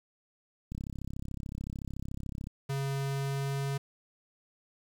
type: click train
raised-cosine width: 5 ms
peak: -26 dBFS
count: 60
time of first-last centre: 0.72-2.471 s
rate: 33.7 Hz
type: tone with pitch glide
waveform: square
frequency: 137.6 to 138.48 Hz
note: C#3 to C#3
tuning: -12 to -1 cents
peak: -31 dBFS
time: 2.69-3.78 s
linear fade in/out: 10 ms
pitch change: +11 cents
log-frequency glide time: 2.93-3.66 s
effects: 9-bit